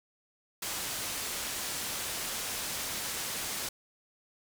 white low-pass noise, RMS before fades -36 dBFS, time 0.62-3.69 s, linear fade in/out 5 ms, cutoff 11000 Hz, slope 12 dB/octave, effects none

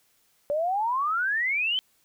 sine exponential sweep, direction up, 567 to 3136 Hz, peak -23 dBFS, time 0.5-1.79 s, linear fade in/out 0 ms, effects white hiss -66 dBFS RMS until 2.04 s

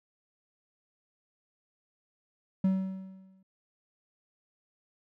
triangle tone with exponential decay, 190 Hz, F#3, 46 cents sharp, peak -19 dBFS, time 2.64-3.43 s, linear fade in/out 5 ms, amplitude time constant 170 ms, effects none

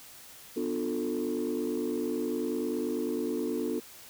sine chord, B half-diminished seventh, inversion none, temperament just, 246.9 / 296.3 / 355.6 / 444.5 Hz, B3 / D4 / F4 / A4, 0 / +15 / +31 / +18 cents, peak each -33 dBFS, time 0.56-3.8 s, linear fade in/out 10 ms, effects tanh soft clip ceiling -23 dBFS + white hiss -50 dBFS RMS until 4.09 s

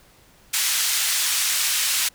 white band-pass noise, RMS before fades -22 dBFS, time 0.53-2.09 s, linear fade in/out 10 ms, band 1700 to 10000 Hz, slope 12 dB/octave, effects pink hiss -54 dBFS RMS until 2.14 s

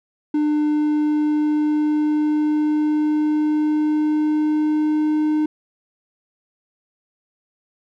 triangle tone with pitch glide, 300 to 305.6 Hz, D4 to D#4, +37 to -31 cents, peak -14 dBFS, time 0.34-5.46 s, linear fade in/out 5 ms, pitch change +32 cents, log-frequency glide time 0.45-5.17 s, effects none

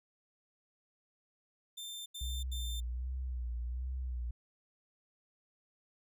sawtooth tone bursts, 3579 Hz, A7, 29 cents sharp, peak -39 dBFS, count 3, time 1.77-2.804 s, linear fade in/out 10 ms, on 290 ms, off 82 ms
sine tone with vibrato, 61.74 Hz, B1, in tune, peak -35 dBFS, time 2.21-4.31 s, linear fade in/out 5 ms, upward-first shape sine, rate 1.3 Hz, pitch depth 73 cents each way
effects none

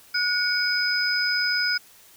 sine tone cluster, 1459 / 2234 / 5020 Hz, F#6 / C#7 / D#8, -25 / +13 / +15 cents, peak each -24 / -30 / -24 dBFS, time 0.14-1.78 s, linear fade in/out 10 ms, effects white hiss -52 dBFS RMS until 2.16 s

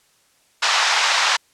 pink band-pass noise, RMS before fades -18 dBFS, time 0.62-1.37 s, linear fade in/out 10 ms, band 840 to 6300 Hz, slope 24 dB/octave, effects white hiss -59 dBFS RMS until 1.53 s + low-pass 10000 Hz 12 dB/octave

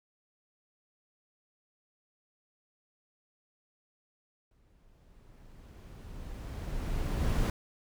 brown noise with exponential growth, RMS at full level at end -26 dBFS, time 4.51-7.5 s, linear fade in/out 2 ms, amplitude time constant 650 ms, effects none

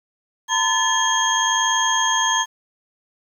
sine tone cluster, 912 / 1013 / 1738 / 3244 / 6430 Hz, A#5 / B5 / A6 / G#7 / G8, -38 / +44 / -22 / -41 / +43 cents, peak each -23 dBFS, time 0.48-2.46 s, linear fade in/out 50 ms, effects 8-bit

